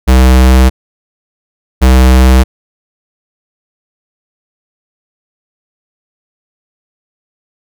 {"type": "tone pair in turn", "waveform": "square", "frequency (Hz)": [64.2, 64.2], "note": ["C2", "C2"], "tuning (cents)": [-32, -32], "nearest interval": "unison", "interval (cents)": 0, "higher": "neither", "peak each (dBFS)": -3, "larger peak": "neither", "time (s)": [[0.07, 0.7], [1.81, 2.44]], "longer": "neither", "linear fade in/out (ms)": 20, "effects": []}